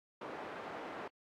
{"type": "band-pass noise", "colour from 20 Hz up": "pink", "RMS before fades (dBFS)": -45, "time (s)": [0.21, 1.08], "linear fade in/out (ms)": 5, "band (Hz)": [370, 1400], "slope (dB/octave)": 12, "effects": ["AAC 64 kbps"]}